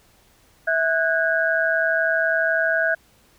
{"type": "tone cluster", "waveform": "sine", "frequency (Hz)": [652, 1478, 1630], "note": ["E5", "F#6", "G#6"], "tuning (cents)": [-19, -2, -33], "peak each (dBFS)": -22, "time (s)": [0.67, 2.95], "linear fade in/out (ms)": 10, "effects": ["pink hiss -57 dBFS RMS until 3.38 s"]}